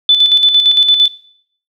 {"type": "tone with tremolo", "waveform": "sine", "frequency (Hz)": 3500, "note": "A7", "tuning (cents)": -10, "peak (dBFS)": -4, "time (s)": [0.09, 1.08], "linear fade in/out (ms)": 2, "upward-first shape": "square", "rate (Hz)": 8.8, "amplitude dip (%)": 50, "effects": ["noise-tail reverb RT60 0.6 s tail -18 dB re dry"]}